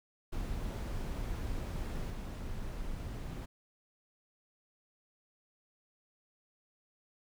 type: noise with level steps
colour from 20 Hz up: brown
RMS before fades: -37 / -40 dBFS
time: 0.32-3.46 s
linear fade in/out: 10 ms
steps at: 2.1 s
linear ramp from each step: 10 ms
effects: none